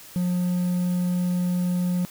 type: tone with quantisation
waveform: triangle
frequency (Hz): 178.7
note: F3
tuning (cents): +40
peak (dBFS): -19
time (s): 0.16-2.05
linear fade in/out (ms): 0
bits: 8
effects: white hiss -45 dBFS RMS until 2.1 s